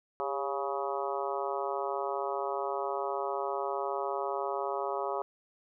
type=harmonic tone with a mistuned harmonic; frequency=139.6 Hz; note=C#3; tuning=13 cents sharp; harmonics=3 / 4 / 5 / 6 / 7 / 8 / 9; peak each=-36 / -37 / -38 / -39 / -39 / -40 / -41 dBFS; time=0.2-5.22 s; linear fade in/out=0 ms; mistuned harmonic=3; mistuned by=-67 cents; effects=none